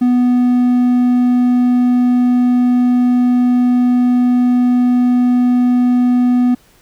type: tone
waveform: triangle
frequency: 246.9 Hz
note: B3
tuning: in tune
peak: -7 dBFS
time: 0.01-6.55 s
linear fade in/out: 10 ms
effects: pink hiss -50 dBFS RMS until 6.81 s